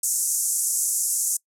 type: band-pass noise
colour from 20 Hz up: pink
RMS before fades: -24 dBFS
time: 0.03-1.37 s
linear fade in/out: 5 ms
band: 6400 to 12000 Hz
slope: 48 dB/octave
effects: noise-tail reverb RT60 0.1 s tail -24 dB re dry